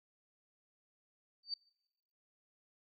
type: tone with exponential growth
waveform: sine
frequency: 4603 Hz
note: D8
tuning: 36 cents flat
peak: -32 dBFS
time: 1.43-1.54 s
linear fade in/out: 5 ms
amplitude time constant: 23 ms
effects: noise-tail reverb RT60 1.0 s tail -25 dB re dry + AAC 48 kbps